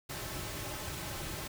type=noise with comb filter; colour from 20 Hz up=pink; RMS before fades=-40 dBFS; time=0.09-1.48 s; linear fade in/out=10 ms; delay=4.2 ms; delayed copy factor=-0.55; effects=none